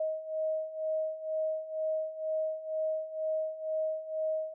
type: beating tone pair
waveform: sine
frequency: 628 / 630.1 Hz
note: D#5 / D#5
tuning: +16 / +22 cents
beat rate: 2.1 Hz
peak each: -36 / -32 dBFS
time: 0-4.54 s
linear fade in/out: 5 ms
effects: none